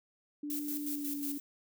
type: tone with pitch glide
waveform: sine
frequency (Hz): 293.7 to 285.3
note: D4 to C#4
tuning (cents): 0 to +50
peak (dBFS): -36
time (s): 0.43-1.38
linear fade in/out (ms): 5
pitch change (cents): -50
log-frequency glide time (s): 0.8-1.21
type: noise with tremolo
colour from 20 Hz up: violet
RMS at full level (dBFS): -38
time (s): 0.5-1.4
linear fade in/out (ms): 2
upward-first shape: square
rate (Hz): 5.5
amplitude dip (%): 60
effects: none